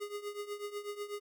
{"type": "tone with tremolo", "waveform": "square", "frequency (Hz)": 411.8, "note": "G#4", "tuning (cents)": -15, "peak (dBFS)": -36, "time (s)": [0, 1.2], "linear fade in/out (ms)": 20, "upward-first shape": "triangle", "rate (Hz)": 8.1, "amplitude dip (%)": 85, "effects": ["13-bit"]}